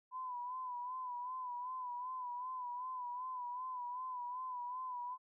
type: tone with vibrato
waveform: sine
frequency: 999 Hz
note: B5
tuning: 20 cents sharp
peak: -40 dBFS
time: 0.11-5.18 s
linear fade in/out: 50 ms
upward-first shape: sine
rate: 2.6 Hz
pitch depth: 54 cents each way
effects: none